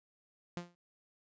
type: tone with exponential decay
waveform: sawtooth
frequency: 174.61 Hz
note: F3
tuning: in tune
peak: -31 dBFS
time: 0.57-0.75 s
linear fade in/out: 0 ms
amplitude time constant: 39 ms
effects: noise-tail reverb RT60 0.1 s tail -25 dB re dry + resampled to 16000 Hz